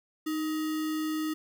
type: tone with sample-and-hold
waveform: sine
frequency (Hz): 311.1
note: D#4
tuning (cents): 0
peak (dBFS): -28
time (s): 0.26-1.34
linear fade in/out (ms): 10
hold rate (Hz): 1575
effects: none